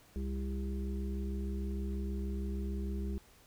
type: harmonic tone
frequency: 66.4 Hz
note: C2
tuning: 26 cents sharp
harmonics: 1 / 3 / 5 / 6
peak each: -35 / -40 / -47 / -47 dBFS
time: 0.16-3.18 s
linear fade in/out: 0 ms
effects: pink hiss -62 dBFS RMS until 3.46 s